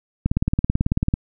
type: click train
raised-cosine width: 5 ms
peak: -6 dBFS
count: 17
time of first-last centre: 0.26-1.139 s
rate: 18.2 Hz
effects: none